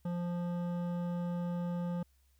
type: tone with hard clipping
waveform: triangle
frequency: 174.61 Hz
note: F3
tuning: in tune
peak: -35 dBFS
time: 0.05-2.03 s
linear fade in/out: 5 ms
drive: 16 dB
effects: added 66 Hz sine -66 dBFS peak until 2.39 s + white hiss -75 dBFS RMS until 2.39 s